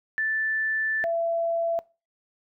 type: tone pair in turn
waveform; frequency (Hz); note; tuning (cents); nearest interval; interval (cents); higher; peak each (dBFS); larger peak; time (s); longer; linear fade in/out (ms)
sine; 1760 / 670.8; A6 / E5; 0 / +30; octave + perfect fourth; 1670; first; -23; neither; 0.18-1.04 / 1.04-1.79; first; 0
effects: noise-tail reverb RT60 0.3 s tail -22 dB re dry